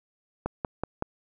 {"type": "click train", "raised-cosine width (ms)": 1, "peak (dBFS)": -14, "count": 4, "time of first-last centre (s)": [0.46, 1.024], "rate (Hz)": 5.32, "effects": []}